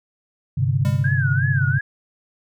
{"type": "chord", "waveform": "sine", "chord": "G suspended fourth", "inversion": "none", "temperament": "equal with one note detuned", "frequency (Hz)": [100.12, 130.81, 146.83], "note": ["G2", "C3", "D3"], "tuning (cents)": [37, 0, 0], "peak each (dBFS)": [-22, -19, -23], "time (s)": [0.57, 1.79], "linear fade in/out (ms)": 10}
{"type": "tone with exponential decay", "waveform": "square", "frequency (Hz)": 201.1, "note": "G3", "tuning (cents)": 44, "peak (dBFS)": -23, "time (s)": [0.85, 1.3], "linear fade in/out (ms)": 0, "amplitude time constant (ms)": 96}
{"type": "tone with vibrato", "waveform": "sine", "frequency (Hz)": 1568, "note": "G6", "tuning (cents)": 0, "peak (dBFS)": -23, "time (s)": [1.04, 1.81], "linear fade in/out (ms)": 5, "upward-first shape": "sine", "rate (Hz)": 2.8, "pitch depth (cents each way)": 150}
{"effects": []}